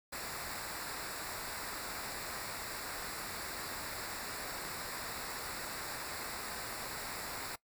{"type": "noise with comb filter", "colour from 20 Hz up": "pink", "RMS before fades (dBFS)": -42, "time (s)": [0.12, 7.56], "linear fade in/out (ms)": 10, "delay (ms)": 0.32, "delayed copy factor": -0.7, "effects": ["noise-tail reverb RT60 0.1 s tail -21 dB re dry"]}